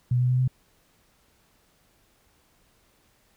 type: tone with pitch steps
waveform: sine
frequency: 123.47 / 125.05 / 126.65 / 128.27 Hz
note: B2 / B2 / B2 / C3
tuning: 0 / +22 / +44 / -34 cents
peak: -19 dBFS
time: 0.11-0.478 s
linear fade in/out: 5 ms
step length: 92 ms
effects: pink hiss -64 dBFS RMS until 3.36 s